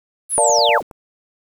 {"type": "linear sweep", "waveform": "sine", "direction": "down", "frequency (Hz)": [11175, 67.6], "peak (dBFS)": -16, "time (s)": [0.29, 0.83], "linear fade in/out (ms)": 50}
{"type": "chord", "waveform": "sine", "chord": "Bb major seventh", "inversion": "none", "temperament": "equal", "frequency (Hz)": [466.2, 587.3, 698.5, 880], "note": ["Bb4", "D5", "F5", "A5"], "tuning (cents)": [0, 0, 0, 0], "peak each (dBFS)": [-21, -17, -19, -18], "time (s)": [0.38, 0.78], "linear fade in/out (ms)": 0}
{"type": "clicks", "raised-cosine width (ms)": 1, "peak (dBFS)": -23, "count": 5, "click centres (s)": [0.498, 0.585, 0.692, 0.807, 0.912]}
{"effects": ["7-bit"]}